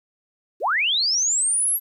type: linear sweep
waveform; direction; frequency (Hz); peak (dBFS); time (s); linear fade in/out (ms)
sine; up; 304.7 to 11740; -18; 0.6-1.8; 50
effects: 10-bit